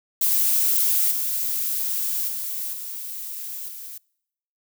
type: noise with level steps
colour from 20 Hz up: violet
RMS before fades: -20 / -25 / -29 / -33 / -37 dBFS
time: 0.21-3.98 s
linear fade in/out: 5 ms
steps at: 1.11 / 2.28 / 2.73 / 3.68 s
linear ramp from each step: 5 ms
effects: noise-tail reverb RT60 0.8 s tail -26 dB re dry